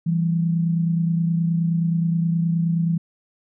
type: tone pair together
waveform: sine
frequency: 166.49 / 196 Hz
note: E3 / G3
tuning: +18 / 0 cents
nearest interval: minor third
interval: 282 cents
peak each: -18 / -28 dBFS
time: 0.06-2.98 s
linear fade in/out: 10 ms
effects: none